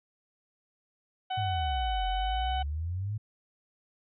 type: harmonic tone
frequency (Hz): 750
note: F#5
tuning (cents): +23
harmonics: 1 / 2 / 3 / 4 / 5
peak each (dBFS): -30 / -43 / -47 / -39 / -50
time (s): 1.3-2.63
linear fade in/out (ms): 10
type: exponential two-way sweep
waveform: sine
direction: down then up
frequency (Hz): 110 to 43.4 to 110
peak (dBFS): -30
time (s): 1.37-3.18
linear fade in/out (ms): 10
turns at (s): 2.07
effects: none